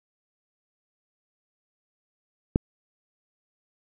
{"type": "click", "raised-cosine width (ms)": 3, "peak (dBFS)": -6, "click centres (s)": 2.559, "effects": []}